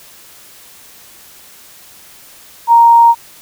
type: tone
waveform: sine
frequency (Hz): 932.3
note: A#5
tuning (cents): 0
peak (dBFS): -3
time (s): 2.67-3.15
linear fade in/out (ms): 50
effects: white hiss -40 dBFS RMS until 3.41 s